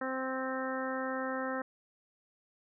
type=harmonic tone; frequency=261.6 Hz; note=C4; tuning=in tune; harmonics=1 / 2 / 3 / 4 / 5 / 6 / 7; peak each=-38 / -37 / -43 / -43 / -41 / -43 / -43 dBFS; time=0.01-1.62 s; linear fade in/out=5 ms; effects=none